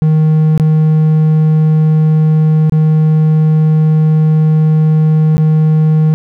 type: tone with dropouts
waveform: triangle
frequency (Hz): 156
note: D#3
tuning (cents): +5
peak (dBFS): -4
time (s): 0.02-6.14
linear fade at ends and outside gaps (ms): 0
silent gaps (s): 0.577-0.598 / 2.696-2.722 / 5.369-5.38
effects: none